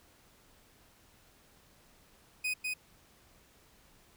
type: tone with echo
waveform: 40% pulse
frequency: 2500 Hz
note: D#7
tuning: 8 cents sharp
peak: -30 dBFS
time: 2.44-2.54 s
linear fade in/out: 10 ms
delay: 200 ms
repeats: 1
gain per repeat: -2 dB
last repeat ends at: 2.74 s
effects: pink hiss -63 dBFS RMS until 4.16 s